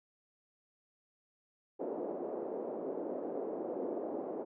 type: band-pass noise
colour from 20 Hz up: white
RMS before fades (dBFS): -39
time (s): 1.79-4.45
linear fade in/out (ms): 20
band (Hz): 280 to 560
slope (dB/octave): 24
effects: none

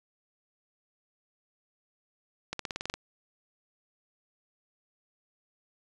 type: accelerating click train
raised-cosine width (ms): 0.2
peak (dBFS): -16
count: 9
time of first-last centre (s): 2.53-2.94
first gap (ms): 63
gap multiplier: 0.94
effects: resampled to 22050 Hz

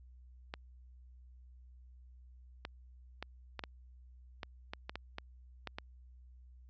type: clicks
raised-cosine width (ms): 0.3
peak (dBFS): -24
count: 12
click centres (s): 0.539 / 2.651 / 3.226 / 3.593 / 3.638 / 4.432 / 4.735 / 4.895 / 4.956 / 5.184 / 5.673 / 5.785
effects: added 62 Hz sine -54 dBFS peak until 6.69 s + resampled to 16000 Hz

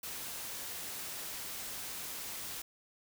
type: noise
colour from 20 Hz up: white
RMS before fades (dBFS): -42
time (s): 0.03-2.62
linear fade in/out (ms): 5
effects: none

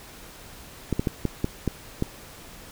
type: clicks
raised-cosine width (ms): 3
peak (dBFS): -10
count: 7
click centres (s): 0.927 / 0.995 / 1.072 / 1.253 / 1.444 / 1.677 / 2.024
effects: pink hiss -45 dBFS RMS until 2.71 s

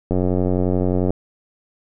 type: click train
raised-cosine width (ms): 2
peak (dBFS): -7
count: 92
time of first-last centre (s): 0.11-1.106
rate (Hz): 91.4
effects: none

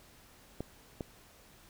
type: clicks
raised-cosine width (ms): 2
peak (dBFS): -23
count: 2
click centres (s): 0.606 / 1.008
effects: pink hiss -59 dBFS RMS until 1.69 s

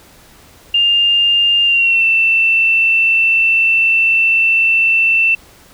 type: tone with pitch glide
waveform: sine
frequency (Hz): 2806 to 2676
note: F7 to E7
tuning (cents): +8 to +25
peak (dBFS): -9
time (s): 0.74-5.35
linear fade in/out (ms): 5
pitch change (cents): -83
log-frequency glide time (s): 1.64-2.06
effects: pink hiss -44 dBFS RMS until 5.73 s

